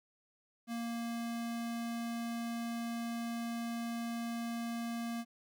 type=tone; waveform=square; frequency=233.1 Hz; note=A#3; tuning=in tune; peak=-37 dBFS; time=0.67-5.25 s; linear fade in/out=50 ms; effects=12-bit